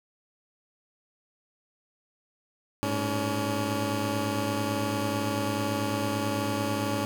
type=tone cluster; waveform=15% pulse; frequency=104.8 / 113.8 / 282.9 Hz; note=G#2 / A#2 / C#4; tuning=+16 / -41 / +35 cents; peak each=-24 / -32 / -23 dBFS; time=2.83-7.05 s; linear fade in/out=0 ms; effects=none